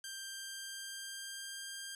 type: tone with pitch glide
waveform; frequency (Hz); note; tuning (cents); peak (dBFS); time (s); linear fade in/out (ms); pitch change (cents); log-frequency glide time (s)
10% pulse; 1581 to 1595.7; G6 to G6; +14 to +30; -34; 0.04-1.95; 2; +16; 0.16-1.68
effects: none